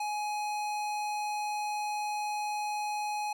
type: tone with hard clipping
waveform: sine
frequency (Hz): 838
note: G#5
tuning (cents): +15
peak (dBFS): -33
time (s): 0-3.33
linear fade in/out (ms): 5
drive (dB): 18
effects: none